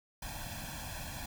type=noise with comb filter; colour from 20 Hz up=pink; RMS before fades=-42 dBFS; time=0.22-1.26 s; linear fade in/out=5 ms; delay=1.2 ms; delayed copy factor=+0.95; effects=none